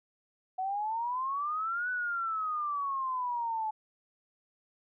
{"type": "exponential two-way sweep", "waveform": "sine", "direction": "up then down", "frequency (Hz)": [740, 1500, 858], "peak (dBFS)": -30, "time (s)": [0.58, 3.71], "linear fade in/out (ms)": 10, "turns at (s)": 1.9, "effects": []}